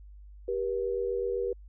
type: tone pair together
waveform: sine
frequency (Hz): 392 / 479.8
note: G4 / A#4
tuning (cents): 0 / +50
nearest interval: minor third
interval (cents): 350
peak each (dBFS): -31 / -30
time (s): 0.48-1.53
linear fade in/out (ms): 5
effects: added 50 Hz sine -46 dBFS peak until 1.68 s